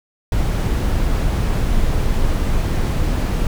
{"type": "noise", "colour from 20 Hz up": "brown", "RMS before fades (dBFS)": -17, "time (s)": [0.32, 3.47], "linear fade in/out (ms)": 2, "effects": []}